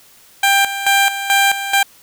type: tone with tremolo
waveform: 15% pulse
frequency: 792 Hz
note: G5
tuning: 18 cents sharp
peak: -4 dBFS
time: 0.43-1.83 s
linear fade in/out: 5 ms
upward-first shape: square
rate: 2.3 Hz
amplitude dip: 70%
effects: white hiss -47 dBFS RMS until 2.02 s